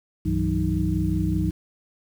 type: tone cluster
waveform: sine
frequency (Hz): 64.8 / 97.1 / 160.7 / 185.8 / 312.2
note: C2 / G2 / E3 / F#3 / D#4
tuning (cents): -16 / -16 / -44 / +7 / +6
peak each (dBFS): -27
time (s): 0.25-1.51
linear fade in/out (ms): 10
effects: 8-bit